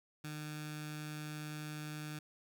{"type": "tone with notch filter", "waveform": "15% pulse", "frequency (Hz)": 151.6, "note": "D#3", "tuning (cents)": -45, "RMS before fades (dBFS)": -44, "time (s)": [0.24, 2.19], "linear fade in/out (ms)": 5, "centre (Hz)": 520, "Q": 0.62, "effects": []}